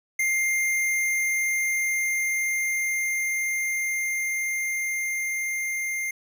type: tone with level ramp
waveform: square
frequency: 2107 Hz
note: C7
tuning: 12 cents sharp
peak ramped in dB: -22 to -27 dBFS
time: 0.19-6.11 s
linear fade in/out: 5 ms
effects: none